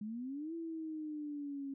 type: exponential two-way sweep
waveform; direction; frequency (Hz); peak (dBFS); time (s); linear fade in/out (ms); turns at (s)
sine; up then down; 204.8 to 334.7 to 272.5; -39; 0.01-1.74; 5; 0.54
effects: none